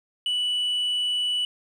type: tone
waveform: sine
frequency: 2960 Hz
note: F#7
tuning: in tune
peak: -20 dBFS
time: 0.26-1.45 s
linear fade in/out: 2 ms
effects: tanh soft clip ceiling -21 dBFS + 9-bit